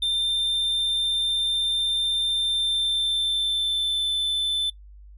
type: tone with pitch glide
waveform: triangle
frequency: 3588 to 3526 Hz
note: A7 to A7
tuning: +33 to +3 cents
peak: -20 dBFS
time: 0.02-4.7 s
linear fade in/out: 5 ms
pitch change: -30 cents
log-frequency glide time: 2.29-4.14 s
effects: noise-tail reverb RT60 0.1 s tail -21 dB re dry + added 50 Hz sine -43 dBFS peak until 5.17 s